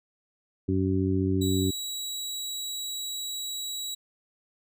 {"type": "harmonic tone", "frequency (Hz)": 94.7, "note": "F#2", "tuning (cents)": 41, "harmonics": [1, 2, 3, 4], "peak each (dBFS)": [-27, -30, -27, -30], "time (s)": [0.68, 1.71], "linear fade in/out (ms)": 10}
{"type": "tone", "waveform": "25% pulse", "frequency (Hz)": 3891, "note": "B7", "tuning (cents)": -27, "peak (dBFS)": -28, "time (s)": [1.41, 3.95], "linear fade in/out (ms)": 10}
{"effects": []}